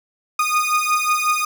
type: beating tone pair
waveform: 30% pulse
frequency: 1230 / 1235.5 Hz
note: D#6 / D#6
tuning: -20 / -13 cents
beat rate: 5.5 Hz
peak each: -17 dBFS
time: 0.39-1.45 s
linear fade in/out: 5 ms
effects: none